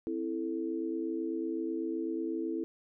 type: chord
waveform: sine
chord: A minor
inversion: first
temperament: equal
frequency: 261.6 / 329.6 / 440 Hz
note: C4 / E4 / A4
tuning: 0 / 0 / 0 cents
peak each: -39 / -33 / -39 dBFS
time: 0.07-2.64 s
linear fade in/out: 0 ms
effects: none